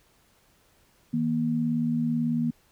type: tone pair together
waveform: sine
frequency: 159.11 / 237.3 Hz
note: D#3 / A#3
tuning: +39 / +31 cents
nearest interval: perfect fifth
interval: 692 cents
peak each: -29 / -24 dBFS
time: 1.13-2.51 s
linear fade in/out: 10 ms
effects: pink hiss -63 dBFS RMS until 2.71 s